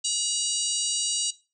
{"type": "harmonic tone with a mistuned harmonic", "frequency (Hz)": 962, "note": "B5", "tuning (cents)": -46, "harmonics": [3, 4, 5, 6, 7, 8, 9], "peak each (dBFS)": [-32, -32, -32, -32, -32, -32, -32], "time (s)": [0.04, 1.31], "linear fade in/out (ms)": 10, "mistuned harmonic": 5, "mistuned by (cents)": -63, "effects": ["noise-tail reverb RT60 0.3 s tail -18 dB re dry"]}